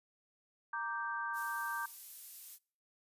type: chord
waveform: sine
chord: G minor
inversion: first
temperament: equal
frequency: 932.3 / 1174.7 / 1568 Hz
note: Bb5 / D6 / G6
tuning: 0 / 0 / 0 cents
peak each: -41 / -41 / -39 dBFS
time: 0.73-1.86 s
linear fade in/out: 5 ms
type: noise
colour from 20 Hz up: violet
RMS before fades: -47 dBFS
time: 1.33-2.59 s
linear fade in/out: 50 ms
effects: noise-tail reverb RT60 0.5 s tail -26 dB re dry + resampled to 32000 Hz